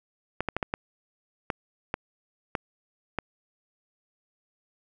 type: clicks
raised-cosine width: 0.5 ms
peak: -12 dBFS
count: 9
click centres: 0.406 / 0.487 / 0.566 / 0.628 / 0.739 / 1.502 / 1.941 / 2.552 / 3.187 s
effects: none